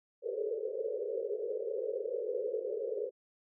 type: band-pass noise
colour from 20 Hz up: pink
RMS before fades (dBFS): -36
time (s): 0.22-3.11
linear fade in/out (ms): 50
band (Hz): 400 to 540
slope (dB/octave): 96
effects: none

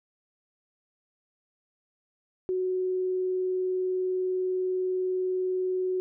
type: tone with vibrato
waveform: sine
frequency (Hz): 370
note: F#4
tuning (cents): 0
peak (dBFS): -25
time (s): 2.49-6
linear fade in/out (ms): 0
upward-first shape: sine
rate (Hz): 20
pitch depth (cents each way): 12
effects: none

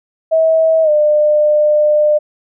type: tone with pitch glide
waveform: sine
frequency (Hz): 644 to 600.9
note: E5 to D5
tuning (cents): -41 to +40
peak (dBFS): -8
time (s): 0.31-2.19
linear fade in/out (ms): 20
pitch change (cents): -119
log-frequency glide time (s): 0.83-0.9
effects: none

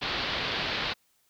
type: low-pass noise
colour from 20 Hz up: white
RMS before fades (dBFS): -31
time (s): 0.01-0.94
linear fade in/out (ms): 20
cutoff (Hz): 4400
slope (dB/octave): 48
effects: white hiss -69 dBFS RMS until 1.29 s

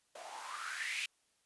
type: noise with band-pass filter sweep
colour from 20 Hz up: blue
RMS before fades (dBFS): -42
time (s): 0.15-1.06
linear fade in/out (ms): 5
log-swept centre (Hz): 610 to 2700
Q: 5.7
effects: white hiss -75 dBFS RMS until 1.45 s + resampled to 24000 Hz

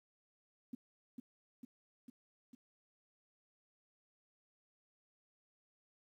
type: tone with echo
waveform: sine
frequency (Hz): 246.9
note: B3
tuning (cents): 0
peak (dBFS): -40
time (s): 0.73-0.75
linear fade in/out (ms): 5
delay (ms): 450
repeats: 4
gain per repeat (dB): -3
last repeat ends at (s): 2.55
effects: 12-bit

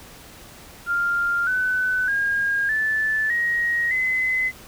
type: tone with pitch steps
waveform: sine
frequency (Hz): 1396.9 / 1505.8 / 1623.3 / 1749.8 / 1886.3 / 2033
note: F6 / F#6 / G#6 / A6 / A#6 / B6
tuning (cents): 0 / +30 / -40 / -10 / +20 / +50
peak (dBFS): -19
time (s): 0.86-4.52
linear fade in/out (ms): 50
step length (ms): 610
effects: pink hiss -44 dBFS RMS until 4.67 s

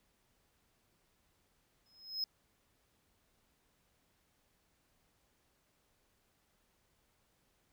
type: tone with exponential growth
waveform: triangle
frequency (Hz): 5130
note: E8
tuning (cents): -48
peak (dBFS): -30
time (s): 1.86-2.24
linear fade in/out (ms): 1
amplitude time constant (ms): 81
effects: pink hiss -75 dBFS RMS until 7.72 s

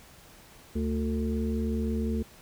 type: harmonic tone with a mistuned harmonic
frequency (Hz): 74.5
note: D2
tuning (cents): +25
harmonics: 1 / 3 / 5 / 6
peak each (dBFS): -30 / -29 / -38 / -37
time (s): 0.75-2.23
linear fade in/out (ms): 10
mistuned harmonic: 5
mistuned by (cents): -53
effects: pink hiss -53 dBFS RMS until 2.41 s

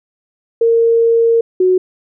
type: tone pair in turn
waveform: sine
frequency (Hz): 460.5 / 368.9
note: A#4 / F#4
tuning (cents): -21 / -5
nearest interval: major third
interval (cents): 384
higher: first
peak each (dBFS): -8 / -8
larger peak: neither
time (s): 0.61-1.41 / 1.6-1.78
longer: first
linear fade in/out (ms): 5
effects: none

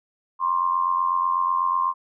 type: tone with amplitude modulation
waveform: sine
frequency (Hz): 1058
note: C6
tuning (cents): +19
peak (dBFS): -16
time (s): 0.39-1.94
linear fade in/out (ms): 50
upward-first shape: sine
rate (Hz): 88.1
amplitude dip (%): 70
effects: none

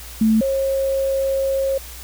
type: tone pair in turn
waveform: sine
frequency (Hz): 220 / 540.5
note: A3 / C#5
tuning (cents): 0 / -44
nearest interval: octave + major third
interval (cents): 1556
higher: second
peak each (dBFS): -12 / -17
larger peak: first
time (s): 0.21-0.41 / 0.41-1.78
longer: second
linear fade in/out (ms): 5
effects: added 60 Hz sine -37 dBFS peak until 2.03 s + white hiss -38 dBFS RMS until 2.03 s

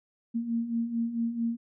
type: beating tone pair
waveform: sine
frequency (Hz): 228.5 / 233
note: A#3 / A#3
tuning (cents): -34 / -1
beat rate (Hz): 4.5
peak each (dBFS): -34 / -28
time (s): 0.34-1.57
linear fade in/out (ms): 20
effects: none

